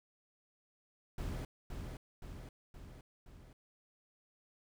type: noise with echo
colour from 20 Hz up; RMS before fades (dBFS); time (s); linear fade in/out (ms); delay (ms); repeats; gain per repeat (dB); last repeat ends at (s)
brown; -40; 1.18-1.45; 2; 520; 4; -4; 3.53
effects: none